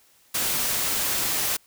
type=noise; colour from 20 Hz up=white; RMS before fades=-25 dBFS; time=0.34-1.57 s; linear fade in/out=10 ms; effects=white hiss -59 dBFS RMS until 1.66 s